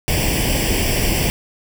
pink noise with comb filter, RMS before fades -18 dBFS, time 0.08-1.3 s, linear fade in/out 0 ms, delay 0.38 ms, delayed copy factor +0.85, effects none

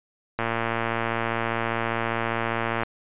click train, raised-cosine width 0.5 ms, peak -10 dBFS, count 282, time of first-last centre 0.39-2.833 s, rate 115 Hz, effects resampled to 8000 Hz

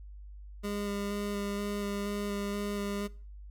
25% pulse tone with vibrato, 203.2 Hz, G#3, 38 cents flat, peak -29 dBFS, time 0.63-3.08 s, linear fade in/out 20 ms, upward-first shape square, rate 2.1 Hz, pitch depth 10 cents each way, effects noise-tail reverb RT60 0.4 s tail -21 dB re dry + added 50 Hz sine -44 dBFS peak until 3.5 s

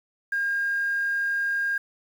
sine tone, 1614 Hz, G#6, 50 cents flat, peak -22 dBFS, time 0.32-1.78 s, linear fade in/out 5 ms, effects tanh soft clip ceiling -18 dBFS + 8-bit

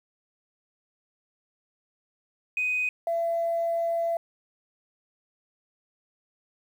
sine tone pair in turn, 2500 / 673.3 Hz, D#7 / E5, +8 / +36 cents, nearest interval octave + major seventh, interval 2272 cents, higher first, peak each -23 dBFS, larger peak neither, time 2.57-2.89 / 3.07-4.17 s, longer second, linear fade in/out 2 ms, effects tanh soft clip ceiling -19 dBFS + 9-bit

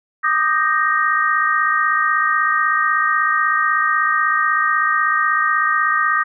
sine chord, Eb major seventh, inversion third, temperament equal with one note detuned, 1188.3 / 1244.5 / 1568 / 1864.7 Hz, D6 / Eb6 / G6 / Bb6, +20 / 0 / 0 / 0 cents, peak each -22 / -18 / -21 / -19 dBFS, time 0.23-6.24 s, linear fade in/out 20 ms, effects none

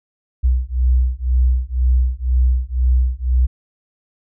sine beating tone pair, 61.74 / 63.74 Hz, B1 / C2, 0 / -45 cents, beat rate 2 Hz, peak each -16 dBFS, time 0.43-3.47 s, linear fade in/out 20 ms, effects none

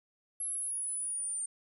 sine linear sweep, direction down, 11130 to 8920 Hz, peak -33 dBFS, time 0.4-1.46 s, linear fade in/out 5 ms, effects none

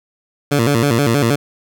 15% pulse tone with vibrato, 128.8 Hz, C3, 27 cents flat, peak -6 dBFS, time 0.51-1.36 s, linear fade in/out 10 ms, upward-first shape square, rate 6.3 Hz, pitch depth 190 cents each way, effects none

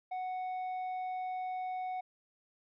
sine tone with tanh clipping, 740 Hz, F#5, in tune, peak -36 dBFS, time 0.11-2.01 s, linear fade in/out 10 ms, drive 5 dB, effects none

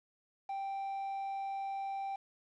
triangle tone with quantisation, 784 Hz, G5, in tune, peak -34 dBFS, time 0.49-2.16 s, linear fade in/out 5 ms, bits 9, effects low-pass 4000 Hz 12 dB/octave

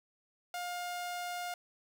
sawtooth tone, 709 Hz, F5, 26 cents sharp, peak -33 dBFS, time 0.54-1.54 s, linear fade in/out 2 ms, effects none

